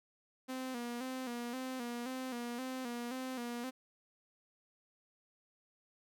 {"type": "tone with vibrato", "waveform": "sawtooth", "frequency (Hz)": 248.8, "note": "B3", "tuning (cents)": 13, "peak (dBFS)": -35, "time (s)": [0.48, 3.71], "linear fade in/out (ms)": 20, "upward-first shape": "square", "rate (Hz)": 1.9, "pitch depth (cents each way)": 69, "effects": []}